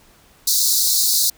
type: high-pass noise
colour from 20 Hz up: pink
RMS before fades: -17 dBFS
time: 0.47-1.3 s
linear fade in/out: 5 ms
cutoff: 3900 Hz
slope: 96 dB/octave
effects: pink hiss -52 dBFS RMS until 1.37 s